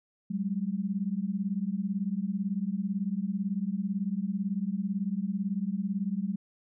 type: beating tone pair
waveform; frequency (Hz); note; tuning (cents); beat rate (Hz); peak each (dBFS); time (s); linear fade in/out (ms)
sine; 188 / 206; F#3 / G#3; +28 / -14; 18; -31; 0.3-6.36; 10
effects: none